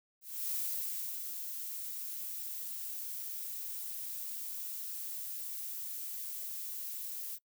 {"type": "noise with ADSR envelope", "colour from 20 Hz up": "violet", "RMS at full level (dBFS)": -35, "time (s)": [0.21, 7.39], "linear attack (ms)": 290, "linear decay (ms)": 700, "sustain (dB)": -6, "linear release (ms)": 48, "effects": ["noise-tail reverb RT60 0.1 s tail -24 dB re dry"]}